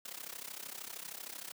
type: noise with amplitude modulation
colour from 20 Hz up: white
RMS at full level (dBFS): -42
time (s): 0.05-1.52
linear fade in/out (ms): 5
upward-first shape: sine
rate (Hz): 33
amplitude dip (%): 85
effects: high-pass 200 Hz 12 dB/octave